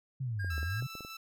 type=exponential two-way sweep; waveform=sine; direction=down then up; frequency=138.2 to 73.42 to 138.2 Hz; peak=-32 dBFS; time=0.2-0.87 s; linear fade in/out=10 ms; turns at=0.6 s
type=tone; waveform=triangle; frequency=1618 Hz; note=G#6; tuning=46 cents flat; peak=-37 dBFS; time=0.39-0.81 s; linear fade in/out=10 ms
type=clicks; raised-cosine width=2 ms; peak=-33 dBFS; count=7; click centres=0.446 / 0.58 / 0.63 / 0.824 / 0.953 / 1.007 / 1.049 s
type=tone with tremolo; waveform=15% pulse; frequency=1324 Hz; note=E6; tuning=7 cents sharp; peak=-36 dBFS; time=0.5-1.17 s; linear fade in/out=5 ms; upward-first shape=square; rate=5 Hz; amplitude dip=25%
effects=none